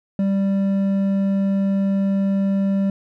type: tone with hard clipping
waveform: triangle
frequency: 196 Hz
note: G3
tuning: in tune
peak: -18 dBFS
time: 0.19-2.9 s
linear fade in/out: 2 ms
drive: 9 dB
effects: none